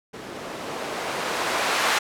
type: noise with low-pass filter sweep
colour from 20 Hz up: violet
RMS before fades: -27 dBFS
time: 0.13-1.99 s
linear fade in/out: 10 ms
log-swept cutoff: 290 to 1100 Hz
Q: 0.74
effects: none